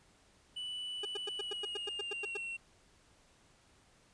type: tone with pitch glide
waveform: triangle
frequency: 2970 to 2724 Hz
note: F#7 to F7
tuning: +6 to -44 cents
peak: -37 dBFS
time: 0.56-2.57 s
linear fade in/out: 10 ms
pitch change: -150 cents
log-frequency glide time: 1.32-2.39 s
type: tone bursts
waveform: 40% pulse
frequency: 408.9 Hz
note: G#4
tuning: 27 cents flat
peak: -37 dBFS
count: 12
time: 1.03-2.372 s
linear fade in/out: 5 ms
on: 22 ms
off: 98 ms
effects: pink hiss -66 dBFS RMS until 4.13 s + resampled to 22050 Hz